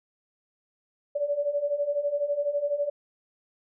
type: beating tone pair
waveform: sine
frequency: 569 / 581 Hz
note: C#5 / D5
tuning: +45 / -19 cents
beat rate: 12 Hz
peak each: -30 / -26 dBFS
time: 1.15-2.9 s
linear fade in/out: 10 ms
effects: none